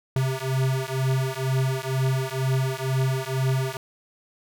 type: beating tone pair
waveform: square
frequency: 130.81 / 132.91 Hz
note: C3 / C3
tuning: 0 / +28 cents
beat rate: 2.1 Hz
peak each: -26 dBFS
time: 0.16-3.77 s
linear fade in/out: 2 ms
effects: none